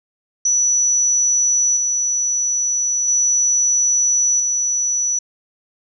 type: tone with tremolo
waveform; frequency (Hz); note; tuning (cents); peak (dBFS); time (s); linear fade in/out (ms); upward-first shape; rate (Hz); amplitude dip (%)
sine; 5920; F#8; 0; -13; 0.45-5.19; 5; square; 0.38; 30
effects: none